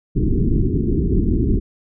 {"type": "low-pass noise", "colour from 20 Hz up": "pink", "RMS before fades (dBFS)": -17, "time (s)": [0.15, 1.6], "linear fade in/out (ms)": 20, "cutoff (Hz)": 410, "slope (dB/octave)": 96, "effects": []}